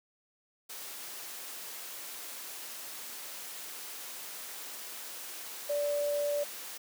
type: tone in noise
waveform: sine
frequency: 581 Hz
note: D5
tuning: 19 cents flat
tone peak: -28 dBFS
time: 5.69-6.44 s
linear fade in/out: 10 ms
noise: white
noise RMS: -43 dBFS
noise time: 0.69-6.78 s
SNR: +12 dB
effects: high-pass 300 Hz 12 dB/octave